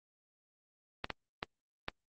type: clicks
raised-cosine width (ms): 0.3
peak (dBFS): -18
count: 4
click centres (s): 1.044 / 1.103 / 1.429 / 1.884
effects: Opus 24 kbps